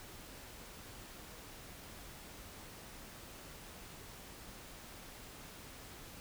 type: silence
effects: pink hiss -52 dBFS RMS until 6.2 s